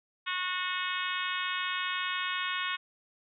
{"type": "harmonic tone", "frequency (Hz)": 365.5, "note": "F#4", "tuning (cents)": -21, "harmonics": [3, 4, 5, 6, 7, 8, 9, 10], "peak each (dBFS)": [-36, -37, -38, -39, -39, -40, -41, -41], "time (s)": [0.26, 2.77], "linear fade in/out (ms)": 20, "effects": []}